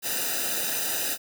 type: noise with comb filter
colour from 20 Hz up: white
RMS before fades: -28 dBFS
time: 0.02-1.18 s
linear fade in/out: 50 ms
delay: 0.91 ms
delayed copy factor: -0.9
effects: none